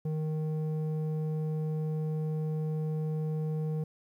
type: tone with low-pass filter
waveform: square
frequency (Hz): 155.56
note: D#3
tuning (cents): 0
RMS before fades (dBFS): -32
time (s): 0.05-3.84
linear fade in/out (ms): 5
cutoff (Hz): 430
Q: 1.1
effects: 11-bit